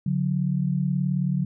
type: tone pair together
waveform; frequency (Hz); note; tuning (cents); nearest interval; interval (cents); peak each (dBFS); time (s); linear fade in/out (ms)
sine; 142.9 / 181.65; D3 / F#3; -47 / -32; major third; 415; -24; 0.06-1.45; 5
effects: none